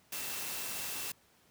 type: tone in noise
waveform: sine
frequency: 2677 Hz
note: E7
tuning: 26 cents sharp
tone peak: -49 dBFS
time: 0.12-1.12 s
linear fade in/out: 5 ms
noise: white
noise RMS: -39 dBFS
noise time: 0.12-1.12 s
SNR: -13 dB
effects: pink hiss -66 dBFS RMS until 1.5 s + high-pass 80 Hz 12 dB/octave